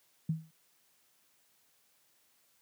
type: tone with exponential decay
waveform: sine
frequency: 160 Hz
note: D#3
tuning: 49 cents sharp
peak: -25 dBFS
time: 0.29-0.51 s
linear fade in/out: 5 ms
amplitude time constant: 47 ms
effects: white hiss -70 dBFS RMS until 2.61 s + high-pass 100 Hz 12 dB/octave

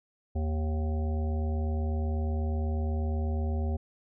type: harmonic tone with a mistuned harmonic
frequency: 78 Hz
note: D#2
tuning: 5 cents sharp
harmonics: 1 / 3 / 5 / 7 / 9 / 10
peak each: -27 / -37 / -41 / -44 / -46 / -47 dBFS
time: 0.35-3.77 s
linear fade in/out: 10 ms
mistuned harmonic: 10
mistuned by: -22 cents
effects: none

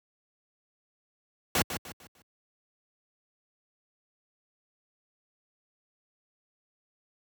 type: noise with echo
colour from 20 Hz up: pink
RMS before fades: -25 dBFS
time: 1.55-1.62 s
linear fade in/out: 2 ms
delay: 150 ms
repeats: 4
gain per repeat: -9 dB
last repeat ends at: 2.22 s
effects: high-pass 80 Hz 12 dB/octave

